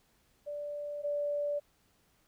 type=tone pair in turn; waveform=sine; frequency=585 / 582 Hz; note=D5 / D5; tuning=-7 / -16 cents; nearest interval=unison; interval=9 cents; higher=first; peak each=-36 / -30 dBFS; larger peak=second; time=0.46-1.03 / 1.03-1.6 s; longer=neither; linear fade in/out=20 ms; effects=pink hiss -70 dBFS RMS until 2.27 s